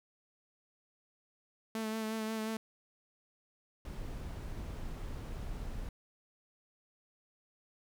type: tone with vibrato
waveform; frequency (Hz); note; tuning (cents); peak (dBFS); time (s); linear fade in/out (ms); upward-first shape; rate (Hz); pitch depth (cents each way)
sawtooth; 220; A3; 0; -31; 1.75-2.57; 2; sine; 5.6; 24
type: noise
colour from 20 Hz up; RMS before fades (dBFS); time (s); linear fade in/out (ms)
brown; -41; 3.85-5.89; 2
effects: none